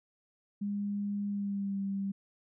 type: tone with pitch glide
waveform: sine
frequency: 203.2 to 196.62 Hz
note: G#3 to G3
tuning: -38 to +5 cents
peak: -31 dBFS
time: 0.61-2.12 s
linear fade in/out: 10 ms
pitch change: -57 cents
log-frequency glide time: 1.27-1.79 s
effects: none